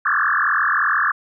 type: tone with frequency modulation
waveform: sine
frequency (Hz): 1433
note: F6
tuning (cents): +44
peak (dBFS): -15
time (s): 0.05-1.12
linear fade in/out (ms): 10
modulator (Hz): 42.9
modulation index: 7.5
effects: none